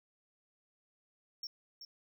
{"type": "tone with echo", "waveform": "triangle", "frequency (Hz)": 5470, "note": "F8", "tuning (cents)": -37, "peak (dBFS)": -38, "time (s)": [1.43, 1.47], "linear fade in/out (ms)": 2, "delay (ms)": 380, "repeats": 1, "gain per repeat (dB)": -8, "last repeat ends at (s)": 1.85, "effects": []}